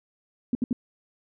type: tone bursts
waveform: sine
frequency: 244.4 Hz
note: B3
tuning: 18 cents flat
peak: -20 dBFS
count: 3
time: 0.53-0.729 s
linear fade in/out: 2 ms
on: 21 ms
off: 68 ms
effects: none